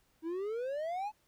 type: exponential sweep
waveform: triangle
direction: up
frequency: 314.3 to 872 Hz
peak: -32 dBFS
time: 0.22-1.12 s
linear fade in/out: 50 ms
effects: pink hiss -72 dBFS RMS until 1.27 s